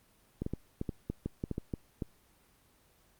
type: clicks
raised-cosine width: 3 ms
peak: -21 dBFS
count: 12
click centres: 0.42 / 0.464 / 0.536 / 0.814 / 0.892 / 1.1 / 1.26 / 1.439 / 1.513 / 1.581 / 1.738 / 2.022 s
effects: pink hiss -66 dBFS RMS until 3.19 s + Opus 24 kbps